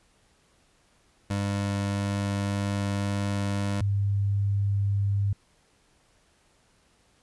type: tone pair in turn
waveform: 25% pulse / sine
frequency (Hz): 100.2 / 100.2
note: G2 / G2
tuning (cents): +38 / +38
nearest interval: unison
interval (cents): 0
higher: neither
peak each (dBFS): -22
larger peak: neither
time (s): 1.3-3.81 / 3.81-5.33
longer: first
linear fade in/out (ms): 5
effects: pink hiss -64 dBFS RMS until 7.22 s + resampled to 24000 Hz